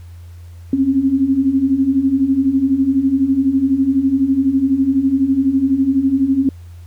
sine beating tone pair, 260.5 / 272.5 Hz, C4 / C#4, -7 / -29 cents, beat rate 12 Hz, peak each -18 / -13 dBFS, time 0.73-6.49 s, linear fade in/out 2 ms, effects added 86 Hz sine -33 dBFS peak until 6.86 s + pink hiss -53 dBFS RMS until 6.86 s

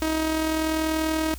sawtooth tone with amplitude modulation, 316.3 Hz, D#4, 29 cents sharp, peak -17 dBFS, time 0.02-1.34 s, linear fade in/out 0 ms, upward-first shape sine, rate 40.4 Hz, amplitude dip 40%, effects added 63 Hz sine -35 dBFS peak until 1.38 s + white hiss -46 dBFS RMS until 1.38 s

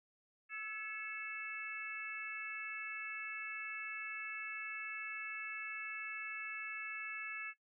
harmonic tone with a mistuned harmonic, 439.1 Hz, A4, 4 cents flat, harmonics 3 / 4 / 5 / 6, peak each -50 / -45 / -46 / -46 dBFS, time 0.49-7.54 s, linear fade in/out 50 ms, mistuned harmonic 4, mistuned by -55 cents, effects noise-tail reverb RT60 0.1 s tail -17 dB re dry

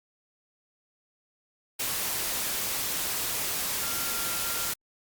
sine tone in noise, 1382 Hz, F6, 19 cents flat, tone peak -39 dBFS, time 3.81-4.72 s, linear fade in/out 10 ms, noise white, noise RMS -30 dBFS, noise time 1.79-4.74 s, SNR -12 dB, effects Opus 48 kbps

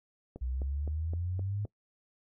click train, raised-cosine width 2 ms, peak -29 dBFS, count 6, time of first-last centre 0.36-1.652 s, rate 3.87 Hz
sine exponential sweep, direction up, 60.9 to 105.6 Hz, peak -31 dBFS, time 0.41-1.66 s, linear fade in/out 10 ms
effects noise-tail reverb RT60 0.1 s tail -21 dB re dry

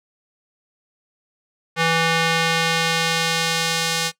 square tone with band-pass filter sweep, 164.81 Hz, E3, in tune, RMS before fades -20 dBFS, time 1.76-4.12 s, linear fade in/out 50 ms, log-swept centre 2100 to 5100 Hz, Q 0.76, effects noise-tail reverb RT60 0.1 s tail -19 dB re dry

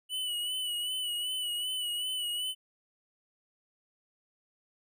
square tone with vibrato, 2960 Hz, F#7, in tune, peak -32 dBFS, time 0.09-2.55 s, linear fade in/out 50 ms, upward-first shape sine, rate 2.6 Hz, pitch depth 45 cents each way, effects none

